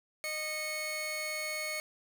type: tone pair together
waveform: sawtooth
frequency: 616.2 / 2196 Hz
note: D#5 / C#7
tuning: -17 / -17 cents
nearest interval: octave + minor seventh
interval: 2200 cents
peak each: -36 / -32 dBFS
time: 0.24-1.8 s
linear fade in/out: 0 ms
effects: none